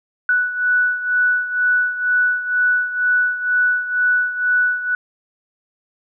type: beating tone pair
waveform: sine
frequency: 1480 / 1482.1 Hz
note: F#6 / F#6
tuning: 0 / +2 cents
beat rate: 2.1 Hz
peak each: -16 / -21 dBFS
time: 0.29-4.95 s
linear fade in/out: 2 ms
effects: none